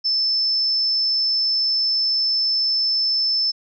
sine tone, 5274 Hz, E8, in tune, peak -17 dBFS, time 0.04-3.52 s, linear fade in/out 20 ms, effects none

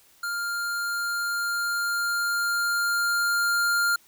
square tone with level ramp, 1401 Hz, F6, 5 cents sharp, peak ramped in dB -28 to -21 dBFS, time 0.23-3.96 s, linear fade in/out 5 ms, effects white hiss -58 dBFS RMS until 4.07 s

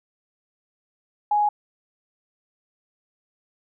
sine tone, 833 Hz, G#5, 5 cents sharp, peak -17 dBFS, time 1.31-1.49 s, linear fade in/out 5 ms, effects none

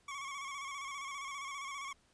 25% pulse tone with vibrato, 1108.7 Hz, C#6, in tune, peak -37 dBFS, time 0.08-1.93 s, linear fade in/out 5 ms, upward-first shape square, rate 15 Hz, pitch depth 45 cents each way, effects pink hiss -70 dBFS RMS until 2.13 s + resampled to 22050 Hz

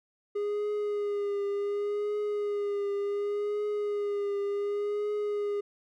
triangle tone with vibrato, 410 Hz, G#4, 22 cents flat, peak -26 dBFS, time 0.35-5.61 s, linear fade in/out 10 ms, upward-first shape triangle, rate 0.68 Hz, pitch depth 35 cents each way, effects none

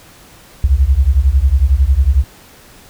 sine beating tone pair, 62 / 73 Hz, B1 / D2, +7 / -10 cents, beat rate 11 Hz, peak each -11 dBFS, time 0.64-2.24 s, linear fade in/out 0 ms, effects pink hiss -42 dBFS RMS until 2.89 s

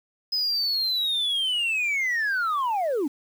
sine linear sweep, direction down, 5080 to 258 Hz, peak -20 dBFS, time 0.32-3.08 s, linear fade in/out 10 ms, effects tanh soft clip ceiling -21 dBFS + 8-bit

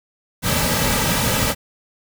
pink noise with comb filter, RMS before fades -19 dBFS, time 0.42-1.55 s, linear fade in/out 50 ms, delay 2.8 ms, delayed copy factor -0.65, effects none

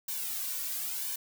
blue noise with flanger, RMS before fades -35 dBFS, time 0.08-1.16 s, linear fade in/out 5 ms, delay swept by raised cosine 1.5 to 2.44 ms, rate 0.98 Hz, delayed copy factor -1, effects none

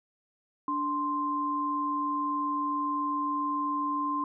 sine tone pair together, 292.1 / 1046.4 Hz, D4 / C6, -9 / 0 cents, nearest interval octave + minor seventh, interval 2209 cents, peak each -33 / -28 dBFS, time 0.68-4.24 s, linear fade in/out 2 ms, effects none

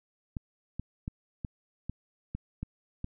clicks, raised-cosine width 5 ms, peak -22 dBFS, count 8, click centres 0.368 / 0.796 / 1.079 / 1.448 / 1.896 / 2.35 / 2.63 / 3.044 s, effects none

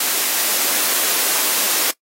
white high-pass noise, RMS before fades -18 dBFS, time 0-1.91 s, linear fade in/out 5 ms, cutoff 240 Hz, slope 24 dB/octave, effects noise-tail reverb RT60 0.1 s tail -21 dB re dry + AAC 48 kbps

